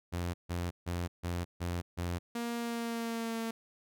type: tone bursts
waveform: sawtooth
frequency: 87.31 Hz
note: F2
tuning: in tune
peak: -29 dBFS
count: 6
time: 0.12-2.19 s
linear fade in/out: 20 ms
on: 220 ms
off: 150 ms
type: tone with pitch glide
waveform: sawtooth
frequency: 235.4 to 227 Hz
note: A#3 to A#3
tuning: +17 to -46 cents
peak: -30 dBFS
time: 2.35-3.51 s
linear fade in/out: 5 ms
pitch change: -63 cents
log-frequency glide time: 2.58-3.39 s
effects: none